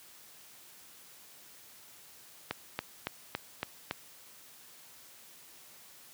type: click train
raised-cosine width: 0.3 ms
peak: -16 dBFS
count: 6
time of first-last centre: 2.51-3.911 s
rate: 3.57 Hz
effects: white hiss -55 dBFS RMS until 6.13 s + high-pass 80 Hz 12 dB/octave